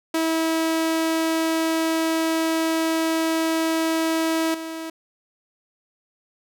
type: tone with level steps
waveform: sawtooth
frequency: 324 Hz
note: E4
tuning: 30 cents flat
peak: -16 / -26 dBFS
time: 0.14-4.9 s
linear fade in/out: 5 ms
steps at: 4.54 s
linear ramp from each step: 5 ms
effects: none